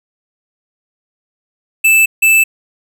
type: tone bursts at uneven times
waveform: square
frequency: 2637 Hz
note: E7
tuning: in tune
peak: -7 dBFS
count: 2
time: 1.84-2.06 / 2.22-2.44 s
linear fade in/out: 10 ms
effects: none